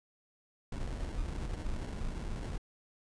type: noise with sample-and-hold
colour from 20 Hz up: brown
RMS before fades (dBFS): -37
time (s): 0.72-2.58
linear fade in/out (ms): 5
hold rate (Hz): 1225
effects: resampled to 22050 Hz